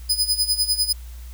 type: tone with tremolo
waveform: sawtooth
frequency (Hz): 5000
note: D#8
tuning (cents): +8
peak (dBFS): -13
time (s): 0.09-0.93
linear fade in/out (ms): 10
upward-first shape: sine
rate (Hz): 10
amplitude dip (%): 80
effects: added 60 Hz sine -34 dBFS peak until 1.33 s + white hiss -50 dBFS RMS until 1.33 s